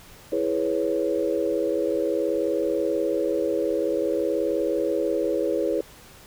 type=chord; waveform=sine; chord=C# minor seventh; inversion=first; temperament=equal; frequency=329.6 / 415.3 / 493.9 / 554.4 Hz; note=E4 / G#4 / B4 / C#5; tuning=0 / 0 / 0 / 0 cents; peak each=-27 dBFS; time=0.32-5.81 s; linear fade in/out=5 ms; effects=pink hiss -48 dBFS RMS until 6.26 s